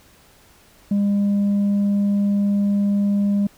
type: tone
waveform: sine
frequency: 202 Hz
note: G#3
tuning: 48 cents flat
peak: -13 dBFS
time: 0.91-3.47 s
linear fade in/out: 5 ms
effects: tanh soft clip ceiling -15 dBFS + pink hiss -52 dBFS RMS until 3.57 s